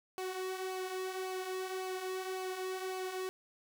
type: tone with flanger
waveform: sawtooth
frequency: 373.9 Hz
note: F#4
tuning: 18 cents sharp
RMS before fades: -39 dBFS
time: 0.18-3.29 s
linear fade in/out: 0 ms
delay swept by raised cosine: 0.54 to 4.04 ms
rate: 1.8 Hz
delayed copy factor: -0.5
effects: none